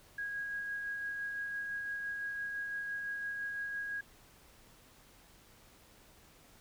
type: tone with tremolo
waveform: sine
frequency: 1645 Hz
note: G#6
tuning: 17 cents flat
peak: -35 dBFS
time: 0.18-4.01 s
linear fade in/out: 5 ms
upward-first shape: sine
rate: 5.9 Hz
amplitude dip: 25%
effects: pink hiss -61 dBFS RMS until 6.6 s